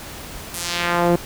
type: tone with band-pass filter sweep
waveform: sawtooth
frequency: 173.6 Hz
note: F3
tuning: 10 cents flat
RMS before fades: -20 dBFS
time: 0.54-1.16 s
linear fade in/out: 2 ms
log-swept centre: 12000 to 370 Hz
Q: 1.1
effects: pink hiss -35 dBFS RMS until 1.25 s